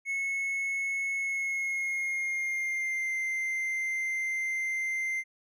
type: tone with pitch glide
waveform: triangle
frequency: 2192 to 2086 Hz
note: C#7 to C7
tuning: -20 to -6 cents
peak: -27 dBFS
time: 0.05-5.24 s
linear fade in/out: 50 ms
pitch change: -86 cents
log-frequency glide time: 1.15-3.15 s
effects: none